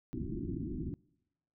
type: low-pass noise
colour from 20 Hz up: white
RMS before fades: -38 dBFS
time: 0.13-0.94 s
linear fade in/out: 0 ms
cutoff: 360 Hz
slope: 96 dB/octave
effects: noise-tail reverb RT60 0.9 s tail -25 dB re dry